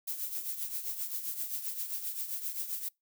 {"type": "noise with tremolo", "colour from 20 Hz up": "violet", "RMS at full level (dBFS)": -34, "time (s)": [0.07, 2.89], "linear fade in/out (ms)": 10, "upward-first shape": "triangle", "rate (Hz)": 7.6, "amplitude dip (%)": 70, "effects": ["noise-tail reverb RT60 0.2 s tail -26 dB re dry"]}